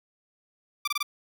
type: tone bursts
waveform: 15% pulse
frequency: 1174.7 Hz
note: D6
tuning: in tune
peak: -19 dBFS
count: 4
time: 0.85-1.029 s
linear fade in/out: 5 ms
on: 26 ms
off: 25 ms
effects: none